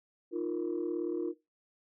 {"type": "chord", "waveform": "sine", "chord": "Eb suspended second", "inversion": "none", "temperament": "equal", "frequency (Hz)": [311.1, 349.2, 466.2], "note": ["Eb4", "F4", "Bb4"], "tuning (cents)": [0, 0, 0], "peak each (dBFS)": [-36, -32, -37], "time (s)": [0.31, 1.34], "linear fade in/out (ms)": 50, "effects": ["noise-tail reverb RT60 0.2 s tail -17 dB re dry", "tanh soft clip ceiling -25 dBFS"]}